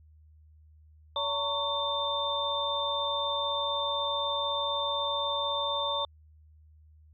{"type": "tone cluster", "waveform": "sine", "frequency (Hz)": [570, 909, 1116, 3584], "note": ["C#5", "A#5", "C#6", "A7"], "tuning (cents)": [48, -44, 11, 31], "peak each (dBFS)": [-34, -34, -35, -31], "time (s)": [1.16, 6.05], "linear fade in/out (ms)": 2, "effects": ["added 77 Hz sine -54 dBFS peak until 7.13 s"]}